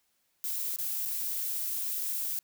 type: noise with dropouts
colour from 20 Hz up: violet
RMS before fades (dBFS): -33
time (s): 0.44-2.39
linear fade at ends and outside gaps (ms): 0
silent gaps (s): 0.761-0.786 / 1.052-1.057
effects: white hiss -74 dBFS RMS until 2.43 s